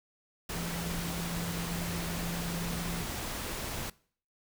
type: tone in noise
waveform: sine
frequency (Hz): 170.6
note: F3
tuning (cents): -40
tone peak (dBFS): -36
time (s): 0.55-3.03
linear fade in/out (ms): 5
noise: pink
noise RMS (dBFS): -37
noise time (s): 0.49-3.9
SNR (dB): -2
effects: noise-tail reverb RT60 0.5 s tail -22 dB re dry